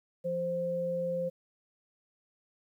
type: tone pair together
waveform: sine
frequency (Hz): 172.03 / 523.3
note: F3 / C5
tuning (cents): -26 / 0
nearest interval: octave + perfect fifth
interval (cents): 1926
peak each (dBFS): -38 / -30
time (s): 0.24-1.3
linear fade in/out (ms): 20
effects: 11-bit